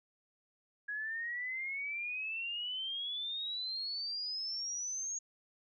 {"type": "exponential sweep", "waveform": "sine", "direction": "up", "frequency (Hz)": [1661.2, 6650], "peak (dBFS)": -36, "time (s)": [0.88, 5.19], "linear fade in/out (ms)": 10, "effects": []}